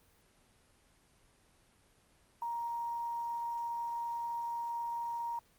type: tone with quantisation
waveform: sine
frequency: 938 Hz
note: A#5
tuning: 11 cents sharp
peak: -34 dBFS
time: 2.42-5.39 s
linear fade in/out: 2 ms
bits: 10
effects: pink hiss -67 dBFS RMS until 5.58 s + Opus 24 kbps